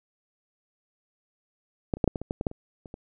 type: clicks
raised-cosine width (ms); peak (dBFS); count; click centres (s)
2; -12 / -27 / -8 / -8 / -17 / -21 / -15 / -16 / -11 / -27 / -29 / -25; 12; 1.938 / 1.97 / 2.042 / 2.077 / 2.158 / 2.216 / 2.309 / 2.411 / 2.468 / 2.514 / 2.858 / 2.941
effects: none